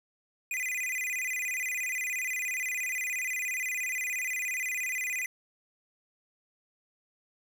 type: tone with vibrato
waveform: square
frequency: 2233 Hz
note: C#7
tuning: 12 cents sharp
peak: -31 dBFS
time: 0.51-5.26 s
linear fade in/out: 2 ms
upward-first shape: square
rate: 17 Hz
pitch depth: 170 cents each way
effects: 10-bit